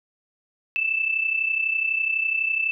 sine tone pair together, 2634 / 2666 Hz, E7 / E7, -2 / +19 cents, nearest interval unison, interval 21 cents, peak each -22 / -27 dBFS, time 0.76-2.71 s, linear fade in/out 0 ms, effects none

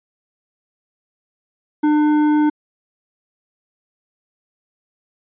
sine tone with hard clipping, 300.6 Hz, D4, 40 cents sharp, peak -14 dBFS, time 1.83-2.5 s, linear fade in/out 10 ms, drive 9 dB, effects resampled to 8000 Hz

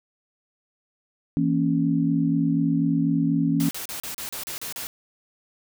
sine chord, A# diminished, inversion second, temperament equal, 164.81 / 233.1 / 277.2 Hz, E3 / A#3 / C#4, 0 / 0 / 0 cents, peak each -23 / -26 / -22 dBFS, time 1.37-3.69 s, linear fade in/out 0 ms
white noise bursts, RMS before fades -33 dBFS, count 9, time 3.6-4.87 s, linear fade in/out 0 ms, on 110 ms, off 35 ms
effects none

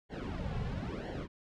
brown noise with flanger, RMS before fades -38 dBFS, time 0.09-1.28 s, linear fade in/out 50 ms, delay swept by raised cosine 0.8 to 3.3 ms, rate 1 Hz, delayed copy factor -0.85, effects low-pass 4000 Hz 12 dB/octave

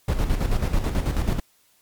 brown noise with tremolo, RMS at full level -20 dBFS, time 0.08-1.4 s, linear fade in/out 5 ms, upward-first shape square, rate 9.2 Hz, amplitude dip 55%, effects white hiss -61 dBFS RMS until 1.81 s + MP3 96 kbps

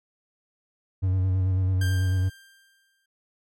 triangle tone with vibrato, 93.5 Hz, F#2, 19 cents sharp, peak -18 dBFS, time 1.02-2.3 s, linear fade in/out 20 ms, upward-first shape square, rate 9.1 Hz, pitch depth 25 cents each way
sawtooth tone with exponential decay, 1586 Hz, G6, 20 cents sharp, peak -27 dBFS, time 1.81-3.06 s, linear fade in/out 5 ms, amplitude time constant 270 ms
effects MP3 64 kbps

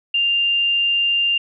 sine tone, 2794 Hz, F7, in tune, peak -15 dBFS, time 0.14-1.38 s, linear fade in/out 5 ms, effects none

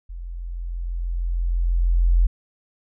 sine tone with level ramp, 43.12 Hz, F1, 21 cents flat, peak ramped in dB -31 to -12 dBFS, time 0.09-2.27 s, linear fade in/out 10 ms, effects none

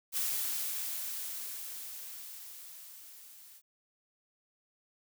blue noise with level ramp, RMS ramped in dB -32 to -55 dBFS, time 0.12-3.62 s, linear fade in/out 50 ms, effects none

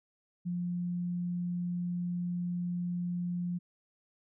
sine tone, 176.1 Hz, F3, 15 cents sharp, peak -31 dBFS, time 0.45-3.59 s, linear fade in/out 20 ms, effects none

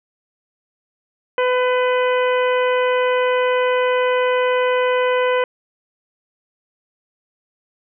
harmonic tone with a mistuned harmonic, 502 Hz, B4, 28 cents sharp, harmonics 1 / 2 / 3 / 4 / 5 / 6, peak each -16 / -22 / -26 / -28 / -30 / -32 dBFS, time 1.38-5.44 s, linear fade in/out 2 ms, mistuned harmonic 5, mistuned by -16 cents, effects none

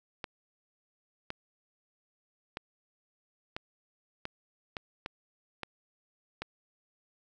clicks, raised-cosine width 0.3 ms, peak -20 dBFS, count 9, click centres 0.242 / 1.304 / 2.571 / 3.565 / 4.254 / 4.768 / 5.061 / 5.633 / 6.42 s, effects none

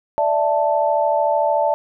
sine chord, D suspended second, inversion none, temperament just, 587.3 / 660.7 / 881 Hz, D5 / E5 / A5, 0 / +4 / +2 cents, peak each -19 / -20 / -19 dBFS, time 0.18-1.74 s, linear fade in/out 0 ms, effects none

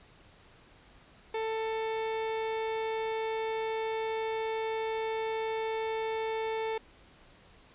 30% pulse tone, 443.6 Hz, A4, 14 cents sharp, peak -28 dBFS, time 1.34-6.78 s, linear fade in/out 5 ms, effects pink hiss -58 dBFS RMS until 7.74 s + resampled to 8000 Hz

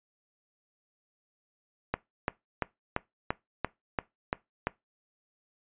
click train, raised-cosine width 0.5 ms, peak -12 dBFS, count 9, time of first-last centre 1.94-4.67 s, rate 2.93 Hz, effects noise-tail reverb RT60 0.2 s tail -21 dB re dry + resampled to 8000 Hz

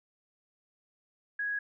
sine tone, 1661.2 Hz, G#6, in tune, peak -30 dBFS, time 1.39-1.59 s, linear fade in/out 5 ms, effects none

